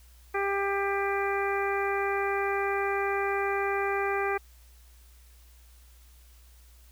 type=harmonic tone; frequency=396.9 Hz; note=G4; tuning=22 cents sharp; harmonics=1 / 2 / 3 / 4 / 5 / 6; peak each=-29 / -32 / -34 / -35 / -36 / -37 dBFS; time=0.34-4.38 s; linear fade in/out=10 ms; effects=added 60 Hz sine -52 dBFS peak until 6.91 s + white hiss -61 dBFS RMS until 6.91 s